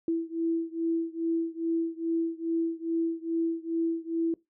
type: beating tone pair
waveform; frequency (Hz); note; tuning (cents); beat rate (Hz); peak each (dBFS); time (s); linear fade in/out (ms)
sine; 329.6 / 332; E4 / E4; 0 / +12; 2.4; -29 / -30; 0.08-4.34; 2
effects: noise-tail reverb RT60 0.2 s tail -22 dB re dry